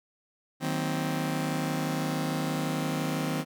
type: chord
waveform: sawtooth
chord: C half-diminished seventh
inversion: first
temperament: just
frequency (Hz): 156.98 / 188.37 / 235.5 / 261.6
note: Eb3 / Gb3 / Bb3 / C4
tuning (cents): +16 / +31 / +18 / 0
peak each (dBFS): -27 / -33 / -33 / -28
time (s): 0.6-3.45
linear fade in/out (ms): 50
effects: none